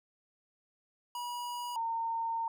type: tone pair in turn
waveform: square / sine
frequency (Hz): 968 / 913.7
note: B5 / A#5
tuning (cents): -35 / -35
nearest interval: minor second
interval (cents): 100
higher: first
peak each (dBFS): -37 / -31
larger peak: second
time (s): 1.15-1.76 / 1.76-2.48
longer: second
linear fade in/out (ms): 2
effects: none